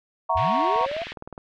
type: chord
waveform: sine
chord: F# dominant seventh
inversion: third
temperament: equal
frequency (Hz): 659.3 / 740 / 932.3 / 1108.7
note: E5 / F#5 / A#5 / C#6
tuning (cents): 0 / 0 / 0 / 0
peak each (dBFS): -27 / -27 / -23 / -25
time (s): 0.29-0.86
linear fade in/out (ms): 10
type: linear sweep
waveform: sine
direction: up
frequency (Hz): 61.74 to 698.5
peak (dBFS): -27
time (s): 0.35-1.04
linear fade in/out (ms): 10
type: band-pass noise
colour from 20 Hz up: pink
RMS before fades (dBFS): -38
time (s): 0.37-1.13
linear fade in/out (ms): 2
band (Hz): 1800 to 3400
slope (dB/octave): 24
type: click train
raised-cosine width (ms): 1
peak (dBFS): -24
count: 13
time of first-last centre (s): 0.76-1.379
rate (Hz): 19.4
effects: none